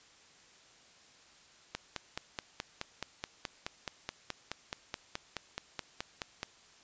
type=click train; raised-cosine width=0.2 ms; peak=-18 dBFS; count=23; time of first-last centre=1.75-6.431 s; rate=4.7 Hz; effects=white hiss -60 dBFS RMS until 6.83 s + resampled to 16000 Hz